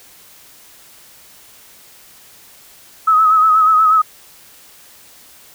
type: tone with vibrato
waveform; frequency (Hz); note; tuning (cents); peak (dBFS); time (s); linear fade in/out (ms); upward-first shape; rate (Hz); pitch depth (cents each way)
sine; 1279; D#6; +47; -8; 3.07-4.02; 10; sine; 8.3; 44
effects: white hiss -44 dBFS RMS until 5.54 s